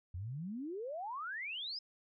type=exponential sweep; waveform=sine; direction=up; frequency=82.41 to 5230 Hz; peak=-39 dBFS; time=0.14-1.79 s; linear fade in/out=5 ms; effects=none